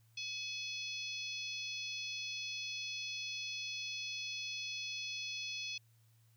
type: harmonic tone with a mistuned harmonic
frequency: 851 Hz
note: G#5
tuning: 42 cents sharp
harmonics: 3 / 4 / 5 / 6 / 7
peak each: -43 / -45 / -47 / -49 / -50 dBFS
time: 0.17-5.78 s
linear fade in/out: 5 ms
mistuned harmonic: 5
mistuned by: +26 cents
effects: added 113 Hz sine -65 dBFS peak until 6.36 s + white hiss -75 dBFS RMS until 6.36 s